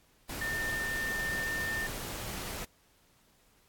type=tone in noise; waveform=sine; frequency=1800 Hz; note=A6; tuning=39 cents sharp; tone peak=-32 dBFS; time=0.41-1.87 s; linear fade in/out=5 ms; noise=pink; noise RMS=-39 dBFS; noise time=0.29-2.65 s; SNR=+4 dB; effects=pink hiss -66 dBFS RMS until 3.68 s + AAC 64 kbps